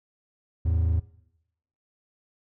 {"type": "tone pair together", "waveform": "triangle", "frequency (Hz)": [81.3, 108.15], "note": ["E2", "A2"], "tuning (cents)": [-23, -29], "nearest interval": "perfect fourth", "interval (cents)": 494, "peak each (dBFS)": [-19, -26], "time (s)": [0.65, 1], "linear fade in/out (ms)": 10, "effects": ["noise-tail reverb RT60 0.8 s tail -20 dB re dry", "tanh soft clip ceiling -13 dBFS"]}